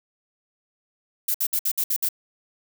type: noise bursts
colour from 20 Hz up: violet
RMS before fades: -23 dBFS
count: 7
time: 1.28-2.088 s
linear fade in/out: 5 ms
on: 64 ms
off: 60 ms
effects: none